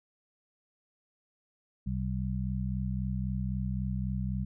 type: harmonic tone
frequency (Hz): 63.8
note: C2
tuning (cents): -43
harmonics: 1 / 2 / 3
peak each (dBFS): -34 / -34 / -34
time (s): 1.86-4.45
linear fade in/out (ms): 10
effects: none